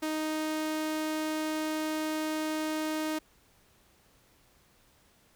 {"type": "tone", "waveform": "sawtooth", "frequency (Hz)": 311.1, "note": "D#4", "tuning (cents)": 0, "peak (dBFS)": -26, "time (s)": [0.02, 3.19], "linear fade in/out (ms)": 10, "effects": ["pink hiss -64 dBFS RMS until 5.35 s"]}